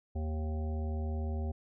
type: harmonic tone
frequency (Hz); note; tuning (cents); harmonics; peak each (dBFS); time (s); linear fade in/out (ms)
77.78; D#2; 0; 1 / 3 / 5 / 7 / 9 / 10; -32 / -42 / -46 / -49 / -51 / -52; 0.15-1.52; 10
effects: none